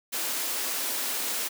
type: high-pass noise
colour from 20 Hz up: white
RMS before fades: -30 dBFS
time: 0.12-1.49 s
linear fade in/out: 20 ms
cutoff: 220 Hz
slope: 96 dB/octave
effects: none